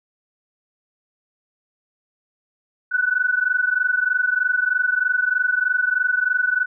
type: tone pair together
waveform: sine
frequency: 1477.8 / 1501 Hz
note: F#6 / F#6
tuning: -3 / +24 cents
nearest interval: unison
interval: 27 cents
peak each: -20 dBFS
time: 2.91-6.66 s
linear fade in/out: 20 ms
effects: none